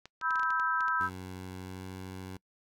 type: clicks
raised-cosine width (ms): 0.2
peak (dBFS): -28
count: 10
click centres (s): 0.056 / 0.213 / 0.307 / 0.357 / 0.396 / 0.432 / 0.505 / 0.598 / 0.807 / 0.882
type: chord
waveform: sine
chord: E minor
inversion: second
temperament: equal with one note detuned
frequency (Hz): 987.8 / 1301.1 / 1568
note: B5 / E6 / G6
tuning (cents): 0 / -23 / 0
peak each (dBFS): -34 / -30 / -31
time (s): 0.21-1.1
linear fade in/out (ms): 50
type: tone with pitch glide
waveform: 15% pulse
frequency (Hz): 92.5 to 93.52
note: F#2 to F#2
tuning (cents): 0 to +19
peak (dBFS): -34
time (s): 1-2.37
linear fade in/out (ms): 5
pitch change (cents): +19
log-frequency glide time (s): 1.57-1.86
effects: noise-tail reverb RT60 0.1 s tail -24 dB re dry